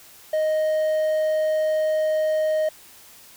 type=tone; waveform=triangle; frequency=622.3 Hz; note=D#5; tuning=in tune; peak=-17 dBFS; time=0.33-2.69 s; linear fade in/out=5 ms; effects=white hiss -48 dBFS RMS until 3.36 s